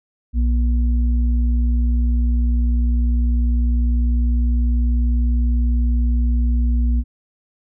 sine tone pair together, 60.08 / 240 Hz, B1 / B3, -47 / -49 cents, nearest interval 2 octaves, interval 2398 cents, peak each -14 / -26 dBFS, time 0.33-7.04 s, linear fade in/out 50 ms, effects none

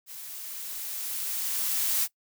blue noise with level ramp, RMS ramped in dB -42 to -25 dBFS, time 0.06-2.08 s, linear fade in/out 50 ms, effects noise-tail reverb RT60 0.1 s tail -21 dB re dry

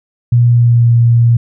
sine tone with pitch glide, 120 to 117.8 Hz, B2 to A#2, -49 to +19 cents, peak -5 dBFS, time 0.32-1.37 s, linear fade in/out 5 ms, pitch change -32 cents, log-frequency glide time 0.47-0.92 s, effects none

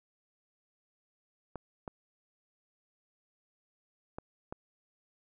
clicks, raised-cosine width 1 ms, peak -25 dBFS, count 4, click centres 1.557 / 1.878 / 4.185 / 4.525 s, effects none

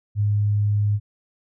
sine tone, 103.6 Hz, G#2, 4 cents flat, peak -17 dBFS, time 0.15-1 s, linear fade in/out 50 ms, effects none

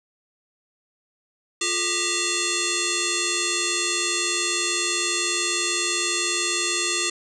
sine tone with frequency modulation, 1995 Hz, B6, 17 cents sharp, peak -21 dBFS, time 1.61-7.1 s, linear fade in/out 5 ms, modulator 782 Hz, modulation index 7.9, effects none

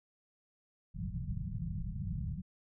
white low-pass noise, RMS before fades -38 dBFS, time 0.94-2.42 s, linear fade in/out 20 ms, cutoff 190 Hz, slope 96 dB/octave, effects none

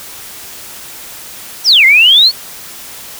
sine exponential two-way sweep, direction down then up, 6100 to 2041 to 4517 Hz, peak -3 dBFS, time 1.64-2.32 s, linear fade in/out 50 ms, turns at 1.85 s, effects white hiss -30 dBFS RMS until 3.19 s

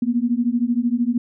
sine beating tone pair, 233.1 / 246.1 Hz, A#3 / B3, 0 / -6 cents, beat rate 13 Hz, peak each -20 dBFS, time 0.02-1.18 s, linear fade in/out 5 ms, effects none

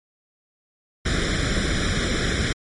pink noise with comb filter, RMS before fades -22 dBFS, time 1.05-2.53 s, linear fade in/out 10 ms, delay 0.55 ms, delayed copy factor +0.85, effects low-pass 6000 Hz 12 dB/octave + MP3 48 kbps

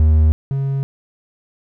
triangle tone pair in turn, 77.78 / 136.84 Hz, D#2 / C#3, 0 / -22 cents, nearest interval minor seventh, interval 978 cents, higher second, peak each -7 / -15 dBFS, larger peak first, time 0-0.32 / 0.51-0.83 s, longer neither, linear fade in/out 0 ms, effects none

